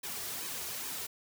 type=noise with flanger; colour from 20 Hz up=white; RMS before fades=-39 dBFS; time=0.03-1.07 s; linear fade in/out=10 ms; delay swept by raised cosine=1.4 to 3.9 ms; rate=2.4 Hz; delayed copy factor=-0.7; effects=none